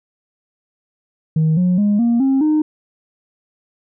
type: tone with pitch steps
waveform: sine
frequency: 157.9 / 180.33 / 206 / 235.2 / 268.6 / 306.8 Hz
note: D#3 / F#3 / G#3 / A#3 / C4 / D#4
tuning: +26 / -44 / -14 / +16 / +46 / -24 cents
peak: -10 dBFS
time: 1.36-2.62 s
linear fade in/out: 5 ms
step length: 210 ms
effects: tanh soft clip ceiling -10 dBFS